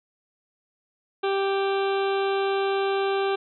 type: harmonic tone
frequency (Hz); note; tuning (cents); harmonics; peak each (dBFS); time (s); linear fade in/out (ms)
392; G4; 0; 1 / 2 / 3 / 4 / 6 / 7 / 8 / 9 / 10; -23 / -29 / -33 / -35 / -39 / -40 / -41 / -42 / -43; 1.23-3.36; 10
effects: none